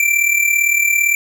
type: tone with amplitude modulation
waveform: square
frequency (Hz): 2349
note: D7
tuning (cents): 0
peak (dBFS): -10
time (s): 0-1.15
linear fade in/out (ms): 2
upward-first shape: sine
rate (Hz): 37.7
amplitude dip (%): 65
effects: none